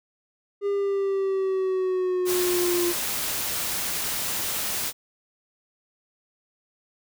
triangle exponential sweep, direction down, 404.3 to 346.8 Hz, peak -20 dBFS, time 0.61-2.94 s, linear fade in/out 50 ms
white noise, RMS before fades -28 dBFS, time 2.25-4.93 s, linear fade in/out 50 ms
effects none

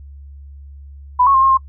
sine tone with pitch steps, 994 / 1100 / 1060 / 1073 / 1061 Hz, B5 / C#6 / C6 / C6 / C6, +11 / -14 / +22 / +43 / +24 cents, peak -9 dBFS, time 1.19-1.575 s, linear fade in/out 10 ms, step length 77 ms, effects noise-tail reverb RT60 0.1 s tail -24 dB re dry + added 70 Hz sine -34 dBFS peak until 1.68 s

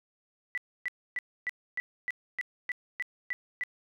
sine tone bursts, 1974 Hz, B6, 1 cent flat, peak -29 dBFS, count 11, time 0.55-3.636 s, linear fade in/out 0 ms, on 26 ms, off 280 ms, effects none

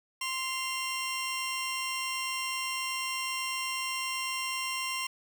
20% pulse tone pair together, 1046.5 / 2768 Hz, C6 / F7, 0 / -16 cents, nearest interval octave + perfect fourth, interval 1684 cents, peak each -29 / -30 dBFS, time 0.21-5.07 s, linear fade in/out 5 ms, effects none

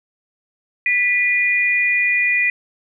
sine tone pair together, 1975.5 / 2435 Hz, B6 / D#7, 0 / -38 cents, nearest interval major third, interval 362 cents, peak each -17 dBFS, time 0.86-2.5 s, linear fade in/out 2 ms, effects none

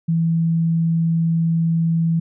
sine tone, 165 Hz, E3, 2 cents sharp, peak -15 dBFS, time 0.08-2.2 s, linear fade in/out 10 ms, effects none

